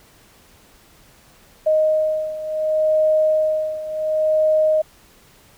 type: beating tone pair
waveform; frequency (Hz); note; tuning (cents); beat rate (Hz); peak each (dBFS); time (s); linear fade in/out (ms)
sine; 622 / 622.69; D#5 / D#5; -1 / +1; 0.69; -17 / -21; 1.66-4.82; 10
effects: pink hiss -51 dBFS RMS until 5.57 s